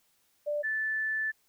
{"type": "tone pair in turn", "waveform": "sine", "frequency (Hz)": [590, 1752.2], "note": ["D5", "A6"], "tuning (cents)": [8, -8], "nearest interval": "octave + perfect fifth", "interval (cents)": 1884, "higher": "second", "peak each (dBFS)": -28, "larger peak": "neither", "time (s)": [[0.46, 0.63], [0.63, 1.32]], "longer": "second", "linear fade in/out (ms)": 20, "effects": ["white hiss -70 dBFS RMS until 1.48 s"]}